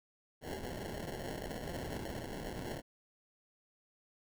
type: noise with sample-and-hold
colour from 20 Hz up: violet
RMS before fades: -42 dBFS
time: 0.41-2.82 s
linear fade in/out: 50 ms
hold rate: 1225 Hz
effects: none